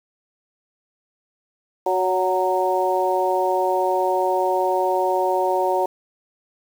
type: harmonic tone with a mistuned harmonic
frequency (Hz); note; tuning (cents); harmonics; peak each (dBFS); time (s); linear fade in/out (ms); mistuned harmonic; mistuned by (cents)
185; F#3; 0; 2 / 3 / 4 / 5; -23 / -23 / -23 / -23; 1.86-5.86; 5; 3; +17
effects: 7-bit